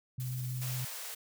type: tone with vibrato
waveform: sine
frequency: 126.7 Hz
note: B2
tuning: 45 cents sharp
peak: -34 dBFS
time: 0.18-0.85 s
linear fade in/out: 5 ms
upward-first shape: sine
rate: 16 Hz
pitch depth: 9 cents each way
type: noise with tremolo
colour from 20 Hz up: blue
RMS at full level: -45 dBFS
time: 0.2-0.89 s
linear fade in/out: 0 ms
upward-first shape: sine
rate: 17 Hz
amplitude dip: 30%
type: high-pass noise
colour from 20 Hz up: white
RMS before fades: -42 dBFS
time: 0.61-1.15 s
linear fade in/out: 10 ms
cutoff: 450 Hz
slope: 48 dB/octave
effects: none